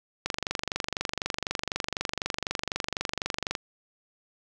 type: click train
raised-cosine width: 0.2 ms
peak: -11 dBFS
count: 80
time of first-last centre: 0.26-3.552 s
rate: 24 Hz
effects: none